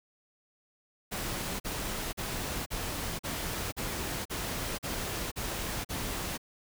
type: noise bursts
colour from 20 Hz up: pink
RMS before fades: -35 dBFS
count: 10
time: 1.11-6.379 s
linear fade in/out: 20 ms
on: 490 ms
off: 41 ms
effects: none